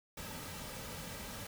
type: noise with comb filter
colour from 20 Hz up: pink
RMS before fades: -45 dBFS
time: 0.17-1.47 s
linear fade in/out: 5 ms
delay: 2.8 ms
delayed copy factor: -0.5
effects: none